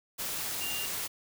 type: tone in noise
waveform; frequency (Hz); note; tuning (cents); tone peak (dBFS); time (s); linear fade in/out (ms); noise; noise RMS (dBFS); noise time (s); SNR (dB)
sine; 2794; F7; 0; -36; 0.6-0.87; 20; white; -35; 0.18-1.08; -4
effects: none

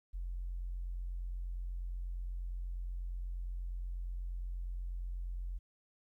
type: tone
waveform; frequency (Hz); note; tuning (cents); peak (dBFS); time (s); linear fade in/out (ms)
sine; 44.2; F1; +22; -36; 0.13-5.59; 20
effects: tanh soft clip ceiling -32 dBFS + 13-bit

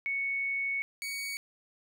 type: tone pair in turn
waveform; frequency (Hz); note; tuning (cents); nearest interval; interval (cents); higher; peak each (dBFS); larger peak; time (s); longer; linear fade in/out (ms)
sine / sawtooth; 2217 / 2243; C#7 / C#7; 0 / +20; unison; 20; second; -29 / -31; first; 0.06-0.82 / 1.02-1.37; first; 0
effects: none

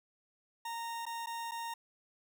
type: tone with dropouts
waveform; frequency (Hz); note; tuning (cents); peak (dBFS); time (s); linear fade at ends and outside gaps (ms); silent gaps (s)
40% pulse; 926; A#5; -12; -37; 0.65-1.74; 5; 1.055-1.064 / 1.261-1.269 / 1.512-1.517
effects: none

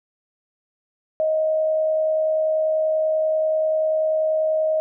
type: tone with amplitude modulation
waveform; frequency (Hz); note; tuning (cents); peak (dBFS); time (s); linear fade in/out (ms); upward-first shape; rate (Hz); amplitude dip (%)
sine; 628; D#5; +16; -16; 1.2-4.8; 0; sine; 70.3; 30
effects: none

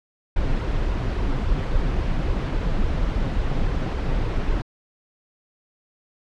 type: noise with flanger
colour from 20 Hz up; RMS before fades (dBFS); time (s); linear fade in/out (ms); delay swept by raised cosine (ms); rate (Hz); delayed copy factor
brown; -22; 0.36-4.62; 5; 1.9 to 7.8; 3.6; +0.55
effects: low-pass 4000 Hz 12 dB/octave

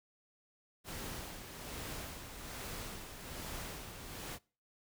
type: noise with tremolo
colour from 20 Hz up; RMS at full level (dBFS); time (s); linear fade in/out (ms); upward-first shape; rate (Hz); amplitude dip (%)
pink; -43; 0.84-4.39; 50; sine; 1.2; 50
effects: noise-tail reverb RT60 0.4 s tail -25 dB re dry

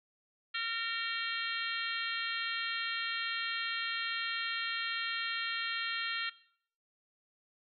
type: harmonic tone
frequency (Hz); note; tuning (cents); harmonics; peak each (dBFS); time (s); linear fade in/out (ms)
458.8; A#4; -28; 3 / 4 / 5 / 6 / 7 / 8 / 9; -39 / -39 / -42 / -41 / -39 / -46 / -42; 0.54-6.3; 10
effects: noise-tail reverb RT60 0.6 s tail -19 dB re dry

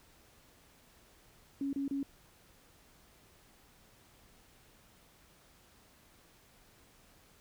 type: tone bursts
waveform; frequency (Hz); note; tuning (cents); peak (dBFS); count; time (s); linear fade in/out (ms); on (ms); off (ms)
sine; 277.2; C#4; 0; -32; 3; 1.61-2.03; 2; 120; 30
effects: pink hiss -63 dBFS RMS until 7.4 s

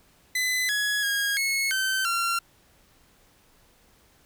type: tone with pitch steps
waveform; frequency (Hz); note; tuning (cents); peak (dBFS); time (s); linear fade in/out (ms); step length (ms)
sawtooth; 2013 / 1680 / 1637 / 2185 / 1542 / 1372; B6 / G#6 / G#6 / C#7 / G6 / F6; +33 / +19 / -25 / -26 / -29 / -31; -20; 0.35-2.39; 5; 340
effects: pink hiss -60 dBFS RMS until 4.25 s

